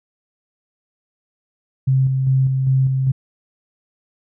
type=tone with tremolo; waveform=sine; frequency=132.5 Hz; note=C3; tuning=22 cents sharp; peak=-12 dBFS; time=1.87-3.12 s; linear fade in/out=10 ms; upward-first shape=square; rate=2.5 Hz; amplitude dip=35%; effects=none